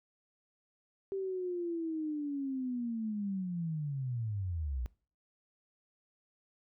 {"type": "linear sweep", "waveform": "sine", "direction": "down", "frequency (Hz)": [392, 57.1], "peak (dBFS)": -33, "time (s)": [1.12, 4.86], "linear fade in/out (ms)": 0, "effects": ["noise-tail reverb RT60 0.4 s tail -22 dB re dry"]}